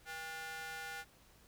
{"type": "ring-modulated tone", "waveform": "sawtooth", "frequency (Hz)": 320, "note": "D#4", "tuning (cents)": 49, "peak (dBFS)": -36, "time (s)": [0.05, 1.05], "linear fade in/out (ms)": 50, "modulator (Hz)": 1120, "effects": ["added 60 Hz sine -70 dBFS peak until 1.47 s", "pink hiss -65 dBFS RMS until 1.47 s"]}